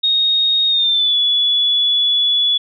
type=tone with pitch glide; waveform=sine; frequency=3729 to 3420 Hz; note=A#7 to A7; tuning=0 to -50 cents; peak=-12 dBFS; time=0.03-2.58 s; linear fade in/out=10 ms; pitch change=-150 cents; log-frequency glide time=0.68-1.16 s; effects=none